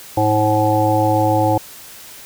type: harmonic tone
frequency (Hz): 107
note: A2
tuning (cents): -48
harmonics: 1 / 3 / 5 / 7 / 8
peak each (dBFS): -19 / -19 / -19 / -19 / -19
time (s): 0.17-1.58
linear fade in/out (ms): 5
effects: white hiss -38 dBFS RMS until 2.25 s